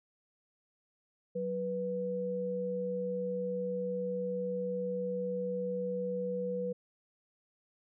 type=tone pair together; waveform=sine; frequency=185 / 491.2 Hz; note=F#3 / B4; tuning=0 / -9 cents; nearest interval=octave + perfect fourth; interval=1691 cents; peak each=-38 / -33 dBFS; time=1.35-6.73 s; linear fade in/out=10 ms; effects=none